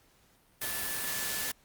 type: tone in noise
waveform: sine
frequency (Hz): 1740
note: A6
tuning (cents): -20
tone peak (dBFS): -41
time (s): 0.61-1.52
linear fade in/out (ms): 10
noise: white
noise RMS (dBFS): -34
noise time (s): 0.61-1.52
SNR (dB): -10
effects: pink hiss -65 dBFS RMS until 1.64 s + Opus 48 kbps